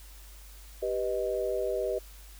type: chord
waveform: sine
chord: G augmented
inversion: none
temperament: equal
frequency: 392 / 493.9 / 622.3 Hz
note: G4 / B4 / D#5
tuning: 0 / 0 / 0 cents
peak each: -32 / -32 / -32 dBFS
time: 0.82-1.99 s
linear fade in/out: 10 ms
effects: added 50 Hz sine -47 dBFS peak until 2.39 s + white hiss -54 dBFS RMS until 2.39 s